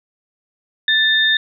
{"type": "tone pair together", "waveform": "sine", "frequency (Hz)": [1760, 3650], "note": ["A6", "A#7"], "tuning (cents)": [0, -37], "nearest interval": "octave + minor second", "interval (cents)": 1263, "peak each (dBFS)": -15, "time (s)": [0.88, 1.37], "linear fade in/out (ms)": 2, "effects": []}